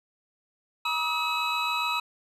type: tone cluster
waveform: triangle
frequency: 959 / 1211 / 1278 / 2563 / 3923 Hz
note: A#5 / D#6 / D#6 / E7 / B7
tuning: +49 / -47 / +46 / -49 / -12 cents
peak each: -29 / -37 / -29 / -29 / -31 dBFS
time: 0.85-2 s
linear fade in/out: 5 ms
effects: resampled to 32000 Hz